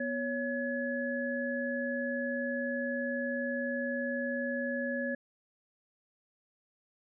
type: tone cluster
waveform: sine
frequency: 244 / 556 / 1697 Hz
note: B3 / C#5 / G#6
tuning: -21 / +5 / +37 cents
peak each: -35 / -35 / -36 dBFS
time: 0-5.15 s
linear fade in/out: 5 ms
effects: none